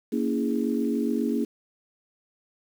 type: chord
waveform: sine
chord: A# half-diminished seventh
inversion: none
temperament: equal with one note detuned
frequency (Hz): 233.1 / 280.4 / 329.6 / 415.3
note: A#3 / C#4 / E4 / G#4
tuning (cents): 0 / +20 / 0 / 0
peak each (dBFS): -26 / -28 / -31 / -31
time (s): 0.12-1.45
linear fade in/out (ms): 10
effects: 8-bit